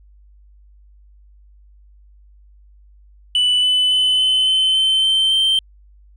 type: tone with pitch steps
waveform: sine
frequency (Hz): 2979 / 3000 / 3021 / 3042 / 3063 / 3084 / 3106 / 3127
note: F#7 / F#7 / F#7 / F#7 / G7 / G7 / G7 / G7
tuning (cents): +11 / +23 / +35 / +47 / -41 / -29 / -17 / -5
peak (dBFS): -10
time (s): 3.35-5.59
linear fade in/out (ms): 2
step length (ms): 280
effects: tanh soft clip ceiling -12 dBFS + added 50 Hz sine -45 dBFS peak until 6.16 s